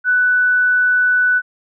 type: tone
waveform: sine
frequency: 1490 Hz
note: F#6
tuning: 12 cents sharp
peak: -11 dBFS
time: 0.04-1.42 s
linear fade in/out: 50 ms
effects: none